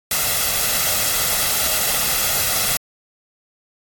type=noise with comb filter; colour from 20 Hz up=white; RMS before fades=-19 dBFS; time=0.11-2.77 s; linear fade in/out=2 ms; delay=1.5 ms; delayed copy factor=+0.55; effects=AAC 64 kbps